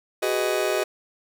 40% pulse chord, G# minor seventh, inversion third, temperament just, 373.8 / 415.3 / 498.4 / 623 Hz, F#4 / G#4 / B4 / D#5, +18 / 0 / +16 / +2 cents, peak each -26 / -27 / -30 / -25 dBFS, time 0.22-0.84 s, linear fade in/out 10 ms, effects none

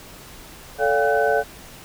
sine tone cluster, 440.7 / 573 / 707 / 795 / 1513 Hz, A4 / D5 / F5 / G5 / F#6, +3 / -43 / +21 / +24 / +38 cents, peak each -21 / -22 / -22 / -27 / -24 dBFS, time 0.78-1.44 s, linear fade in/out 50 ms, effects pink hiss -42 dBFS RMS until 1.84 s

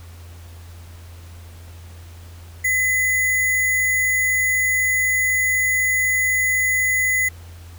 sine tone with sample-and-hold, 2016 Hz, B6, 35 cents sharp, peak -16 dBFS, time 2.64-7.29 s, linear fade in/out 10 ms, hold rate 8820 Hz, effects added 85 Hz sine -37 dBFS peak until 7.78 s + pink hiss -48 dBFS RMS until 7.78 s

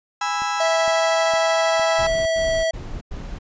35% pulse chord, E major, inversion first, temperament just, 824.1 / 988.9 / 1318.5 Hz, G#5 / B5 / E6, -14 / +2 / 0 cents, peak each -23 / -26 / -24 dBFS, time 0.21-2.07 s, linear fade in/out 5 ms
click train, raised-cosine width 3 ms, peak -27 dBFS, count 4, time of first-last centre 0.42-1.796 s, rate 2.18 Hz
square tone with pitch glide, 655 to 650.9 Hz, E5 to E5, -11 to -22 cents, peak -19 dBFS, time 0.6-2.71 s, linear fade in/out 5 ms, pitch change -11 cents, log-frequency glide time 1.87-2.6 s
brown noise bursts, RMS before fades -31 dBFS, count 4, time 1.98-3.388 s, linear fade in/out 10 ms, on 280 ms, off 96 ms
effects resampled to 16000 Hz

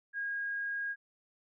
sine tone, 1633 Hz, G#6, 30 cents flat, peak -33 dBFS, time 0.13-0.96 s, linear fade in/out 50 ms, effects none

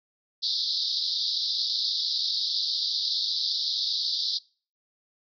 white band-pass noise, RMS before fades -28 dBFS, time 0.42-4.39 s, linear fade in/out 20 ms, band 3600 to 5100 Hz, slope 96 dB/octave, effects noise-tail reverb RT60 0.4 s tail -24 dB re dry

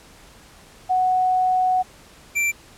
sine / square tone pair in turn, 740 / 2349 Hz, F#5 / D7, 0 / 0 cents, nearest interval octave + minor sixth, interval 2000 cents, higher second, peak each -16 / -19 dBFS, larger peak first, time 0.89-1.83 / 2.35-2.52 s, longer first, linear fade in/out 20 ms, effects pink hiss -48 dBFS RMS until 2.77 s + low-pass 11000 Hz 12 dB/octave

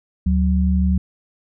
sine tone pair together, 73.62 / 185.7 Hz, D2 / F#3, +5 / +7 cents, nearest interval octave + major third, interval 1602 cents, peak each -16 / -18 dBFS, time 0.26-0.98 s, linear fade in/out 5 ms, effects none

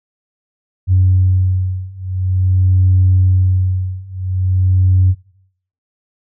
sine beating tone pair, 92.5 / 92.97 Hz, F#2 / F#2, 0 / +9 cents, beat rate 0.47 Hz, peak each -13 / -12 dBFS, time 0.87-5.15 s, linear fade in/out 50 ms, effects noise-tail reverb RT60 0.7 s tail -22 dB re dry + tanh soft clip ceiling -3 dBFS

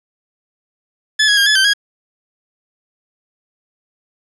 20% pulse tone with pitch steps, 1725 / 1663 / 1616 / 1712 / 1554 / 1648 Hz, A6 / G#6 / G#6 / A6 / G6 / G#6, -35 / +2 / -48 / -48 / -16 / -14 cents, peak -5 dBFS, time 1.19-1.736 s, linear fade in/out 10 ms, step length 91 ms, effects resampled to 24000 Hz + 7-bit

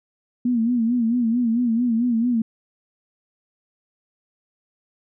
sine tone with vibrato, 235.7 Hz, A#3, 19 cents sharp, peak -17 dBFS, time 0.45-2.42 s, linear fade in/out 5 ms, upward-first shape sine, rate 4.5 Hz, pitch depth 94 cents each way, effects none

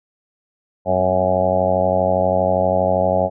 harmonic tone with a mistuned harmonic, 92.5 Hz, F#2, in tune, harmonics 1 / 2 / 3 / 4 / 5 / 6 / 7 / 8 / 9, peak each -26 / -25 / -31 / -31 / -28 / -19 / -19 / -23 / -25 dBFS, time 0.85-3.3 s, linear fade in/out 50 ms, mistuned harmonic 3, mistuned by -59 cents, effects none

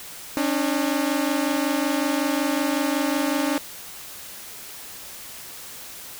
sawtooth tone pair together, 274.6 / 300 Hz, C#4 / D4, -16 / +37 cents, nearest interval major second, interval 153 cents, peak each -20 dBFS, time 0.37-3.58 s, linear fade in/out 0 ms, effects white hiss -39 dBFS RMS until 6.19 s

